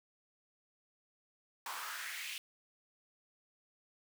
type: noise with high-pass filter sweep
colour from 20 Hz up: pink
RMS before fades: -43 dBFS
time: 1.66-2.38 s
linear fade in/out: 2 ms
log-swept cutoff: 930 to 2800 Hz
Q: 3.3
effects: none